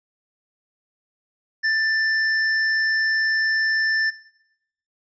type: tone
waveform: square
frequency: 1771 Hz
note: A6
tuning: 11 cents sharp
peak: -19 dBFS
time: 1.63-4.11 s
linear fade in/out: 20 ms
effects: noise-tail reverb RT60 0.8 s tail -18 dB re dry + resampled to 16000 Hz